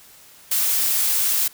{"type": "noise", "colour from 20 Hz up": "blue", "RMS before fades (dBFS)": -20, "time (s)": [0.51, 1.48], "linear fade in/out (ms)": 5, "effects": ["white hiss -48 dBFS RMS until 1.53 s"]}